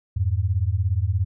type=beating tone pair; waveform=sine; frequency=85.7 / 102.7 Hz; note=F2 / G#2; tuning=-32 / -19 cents; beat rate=17 Hz; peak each=-22 dBFS; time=0.16-1.25 s; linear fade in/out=10 ms; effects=none